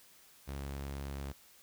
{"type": "tone", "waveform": "sawtooth", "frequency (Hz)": 69.3, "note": "C#2", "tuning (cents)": 0, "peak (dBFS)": -35, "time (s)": [0.47, 1.33], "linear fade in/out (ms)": 20, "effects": ["white hiss -61 dBFS RMS until 1.62 s"]}